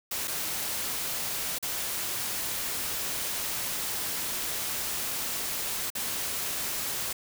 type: noise with dropouts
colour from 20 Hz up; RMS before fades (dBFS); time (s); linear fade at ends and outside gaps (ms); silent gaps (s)
white; -32; 0.11-7.13; 5; 0.275-0.278 / 1.586-1.626 / 5.903-5.951
effects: none